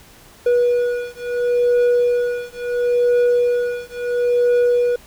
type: beating tone pair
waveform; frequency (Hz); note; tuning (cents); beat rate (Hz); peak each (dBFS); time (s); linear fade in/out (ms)
triangle; 485.2 / 485.93; B4 / B4; -31 / -28; 0.73; -16; 0.46-4.96; 5
effects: pink hiss -46 dBFS RMS until 5.06 s